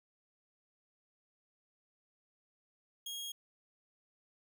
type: tone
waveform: sawtooth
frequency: 3273 Hz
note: G#7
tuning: 26 cents flat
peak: -37 dBFS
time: 3.06-3.32 s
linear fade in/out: 5 ms
effects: none